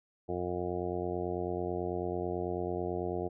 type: harmonic tone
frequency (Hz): 89.1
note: F2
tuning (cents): +35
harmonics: 1 / 2 / 3 / 4 / 5 / 6 / 7 / 8 / 9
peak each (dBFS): -41 / -42 / -44 / -36 / -38 / -48 / -42 / -41 / -48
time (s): 0.28-3.29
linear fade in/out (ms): 20
effects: none